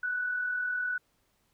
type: tone pair together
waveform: sine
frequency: 1480 / 1519.9 Hz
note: F#6 / F#6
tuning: 0 / +46 cents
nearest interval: unison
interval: 46 cents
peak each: -29 / -40 dBFS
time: 0.03-0.98 s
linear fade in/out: 5 ms
effects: pink hiss -72 dBFS RMS until 1.53 s